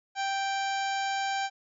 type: harmonic tone with a mistuned harmonic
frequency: 784 Hz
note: G5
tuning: in tune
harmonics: 1 / 2 / 3 / 4 / 5 / 6 / 7 / 8 / 9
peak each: -29 / -35 / -39 / -41 / -43 / -45 / -46 / -47 / -48 dBFS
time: 0.15-1.5 s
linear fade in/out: 50 ms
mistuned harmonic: 8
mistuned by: +67 cents
effects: none